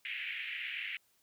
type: band-pass noise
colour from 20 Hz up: pink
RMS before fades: -40 dBFS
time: 0.05-0.97 s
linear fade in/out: 2 ms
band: 1900 to 2900 Hz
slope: 48 dB/octave
effects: white hiss -72 dBFS RMS until 1.22 s